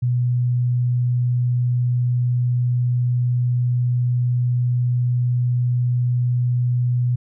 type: tone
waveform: sine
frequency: 123 Hz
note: B2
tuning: 7 cents flat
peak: -16 dBFS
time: 0.02-7.16 s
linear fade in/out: 10 ms
effects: none